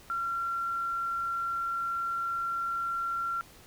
sine tone, 1369 Hz, F6, 35 cents flat, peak -29 dBFS, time 0.1-3.41 s, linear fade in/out 0 ms, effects pink hiss -54 dBFS RMS until 3.66 s

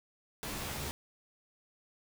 pink noise with comb filter, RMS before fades -39 dBFS, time 0.43-0.91 s, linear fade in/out 0 ms, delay 14 ms, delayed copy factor +0.9, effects none

